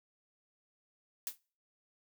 blue noise with exponential decay, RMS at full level -33 dBFS, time 1.27-1.38 s, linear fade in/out 1 ms, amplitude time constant 22 ms, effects noise-tail reverb RT60 0.4 s tail -24 dB re dry

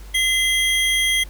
square tone pair together, 2051 / 3256 Hz, C7 / G#7, -35 / -35 cents, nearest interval minor sixth, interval 800 cents, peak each -20 / -20 dBFS, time 0.14-1.24 s, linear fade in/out 10 ms, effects added 50 Hz sine -35 dBFS peak until 1.29 s + pink hiss -47 dBFS RMS until 1.29 s

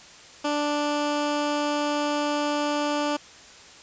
15% pulse tone, 293.7 Hz, D4, in tune, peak -17 dBFS, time 0.44-3.17 s, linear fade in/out 10 ms, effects white hiss -47 dBFS RMS until 3.82 s + resampled to 16000 Hz

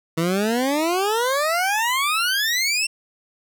20% pulse exponential sweep, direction up, 159.6 to 2741 Hz, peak -14 dBFS, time 0.17-2.87 s, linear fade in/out 10 ms, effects none

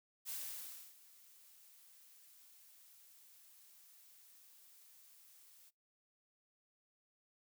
blue noise with ADSR envelope, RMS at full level -43 dBFS, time 0.25-5.71 s, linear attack 42 ms, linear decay 640 ms, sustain -20 dB, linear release 30 ms, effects noise-tail reverb RT60 0.2 s tail -23 dB re dry

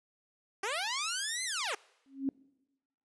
10% pulse linear two-way sweep, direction up then down, 370 to 2093 to 370 Hz, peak -24 dBFS, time 0.63-1.75 s, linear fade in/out 5 ms, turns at 1.44 s
sine tone with exponential growth, 271.3 Hz, C#4, 37 cents flat, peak -25 dBFS, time 2.06-2.29 s, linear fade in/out 1 ms, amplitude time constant 50 ms
effects noise-tail reverb RT60 1.0 s tail -24 dB re dry + resampled to 24000 Hz

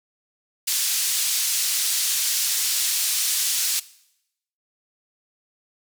pink band-pass noise, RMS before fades -23 dBFS, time 0.67-3.8 s, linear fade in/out 10 ms, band 4600 to 14000 Hz, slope 12 dB/octave, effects noise-tail reverb RT60 0.8 s tail -19 dB re dry

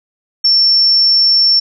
sine tone, 5420 Hz, E8, 47 cents sharp, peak -7 dBFS, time 0.44-1.6 s, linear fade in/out 10 ms, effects none

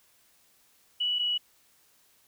sine tone pair in turn, 2947 / 2933 Hz, F#7 / F#7, -8 / -16 cents, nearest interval unison, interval 8 cents, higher first, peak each -25 dBFS, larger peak neither, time 1-1.19 / 1.19-1.38 s, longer neither, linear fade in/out 10 ms, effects white hiss -64 dBFS RMS until 2.27 s

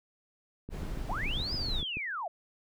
click train, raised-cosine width 3 ms, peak -27 dBFS, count 10, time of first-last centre 0.69-1.97 s, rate 7.03 Hz
brown noise, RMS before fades -35 dBFS, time 0.7-1.84 s, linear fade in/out 50 ms
sine linear two-way sweep, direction up then down, 612 to 5100 to 612 Hz, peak -33 dBFS, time 1.09-2.28 s, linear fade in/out 5 ms, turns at 1.54 s
effects none

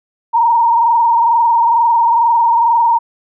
sine tone with frequency modulation, 932 Hz, A#5, 1 cent flat, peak -8 dBFS, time 0.33-2.99 s, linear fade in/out 20 ms, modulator 22.2 Hz, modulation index 1.3, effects none

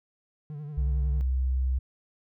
triangle tone with vibrato, 148.1 Hz, D3, 15 cents sharp, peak -33 dBFS, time 0.5-1.21 s, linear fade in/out 0 ms, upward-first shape sine, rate 11 Hz, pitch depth 61 cents each way
sine tone, 64.6 Hz, C2, 21 cents flat, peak -23 dBFS, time 0.77-1.79 s, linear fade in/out 10 ms
effects none

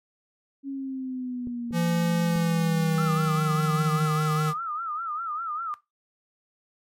sine exponential sweep, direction down, 277.2 to 163.4 Hz, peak -29 dBFS, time 0.63-4.08 s, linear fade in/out 50 ms
clicks, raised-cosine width 3 ms, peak -27 dBFS, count 3, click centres 1.472 / 1.709 / 2.36 s
square tone with pitch glide, 170.3 to 154.37 Hz, F3 to D#3, -43 to -13 cents, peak -23 dBFS, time 1.72-4.54 s, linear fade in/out 50 ms, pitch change -170 cents, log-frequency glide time 2.24-3.49 s
sine tone with vibrato, 1283 Hz, E6, 47 cents flat, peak -28 dBFS, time 2.98-5.74 s, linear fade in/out 0 ms, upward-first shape sine, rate 5 Hz, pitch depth 120 cents each way
effects noise-tail reverb RT60 0.2 s tail -17 dB re dry + MP3 64 kbps

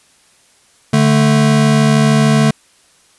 square tone pair together, 146.83 / 220 Hz, D3 / A3, 0 / 0 cents, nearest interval perfect fifth, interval 700 cents, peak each -12 dBFS, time 0.93-2.51 s, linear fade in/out 5 ms, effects white hiss -51 dBFS RMS until 3.18 s + resampled to 24000 Hz

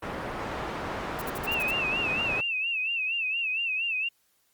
white low-pass noise, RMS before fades -34 dBFS, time 0.02-2.41 s, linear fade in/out 10 ms, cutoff 1200 Hz, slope 12 dB/octave
violet noise bursts, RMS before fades -38 dBFS, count 7, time 1.19-1.707 s, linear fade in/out 0 ms, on 25 ms, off 57 ms
sine tone with vibrato, 2644 Hz, E7, 5 cents sharp, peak -26 dBFS, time 1.47-4.09 s, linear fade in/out 10 ms, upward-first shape sine, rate 4.3 Hz, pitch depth 100 cents each way
effects white hiss -69 dBFS RMS until 4.53 s + Opus 32 kbps

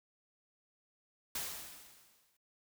white noise with exponential decay, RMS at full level -37 dBFS, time 1.35-2.37 s, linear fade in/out 5 ms, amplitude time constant 220 ms, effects noise-tail reverb RT60 0.1 s tail -24 dB re dry

